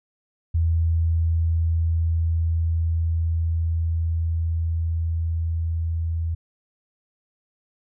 sine tone with level ramp, 82.41 Hz, E2, in tune, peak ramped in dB -17 to -22 dBFS, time 0.54-6.35 s, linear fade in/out 10 ms, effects none

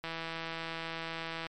click train, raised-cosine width 0.3 ms, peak -22 dBFS, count 235, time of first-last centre 0.04-1.467 s, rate 164 Hz, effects MP3 64 kbps

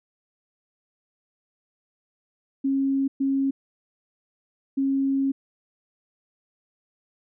sine tone bursts at uneven times, 272 Hz, C#4, 33 cents flat, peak -20 dBFS, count 3, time 2.64-3.08 / 3.2-3.51 / 4.77-5.32 s, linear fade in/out 10 ms, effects none

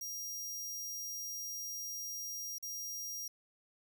sawtooth tone with dropouts, 5700 Hz, F8, 34 cents sharp, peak -37 dBFS, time 0.01-3.28 s, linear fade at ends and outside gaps 5 ms, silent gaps 2.584-2.626 s, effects none

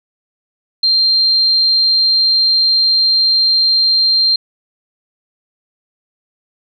sine tone, 4173 Hz, C8, 5 cents flat, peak -9 dBFS, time 0.83-4.36 s, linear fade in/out 5 ms, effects none

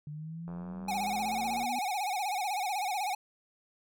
sine linear sweep, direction up, 146.83 to 246.9 Hz, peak -38 dBFS, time 0.07-1.79 s, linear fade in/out 2 ms
click train, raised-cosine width 1 ms, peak -34 dBFS, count 101, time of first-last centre 0.48-1.641 s, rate 86.1 Hz
square tone with vibrato, 784 Hz, G5, in tune, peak -31 dBFS, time 0.88-3.15 s, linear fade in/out 5 ms, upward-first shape sine, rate 16 Hz, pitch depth 140 cents each way
effects none

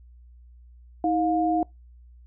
sine tone pair together, 319.1 / 709 Hz, D#4 / F5, +44 / +26 cents, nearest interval octave + major second, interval 1382 cents, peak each -23 dBFS, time 1.04-1.63 s, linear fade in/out 2 ms, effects noise-tail reverb RT60 0.2 s tail -25 dB re dry + added 60 Hz sine -47 dBFS peak until 2.26 s

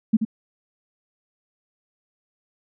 sine tone with echo, 220 Hz, A3, in tune, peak -12 dBFS, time 0.13-0.17 s, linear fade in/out 10 ms, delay 81 ms, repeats 1, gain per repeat -7 dB, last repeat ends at 0.251 s, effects none

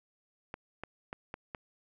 clicks, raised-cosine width 0.5 ms, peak -24 dBFS, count 5, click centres 0.541 / 0.836 / 1.129 / 1.341 / 1.548 s, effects none

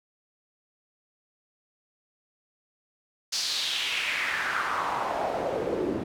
pink noise with band-pass filter sweep, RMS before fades -29 dBFS, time 3.32-6.04 s, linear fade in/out 10 ms, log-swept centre 5200 to 310 Hz, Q 3.2, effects none

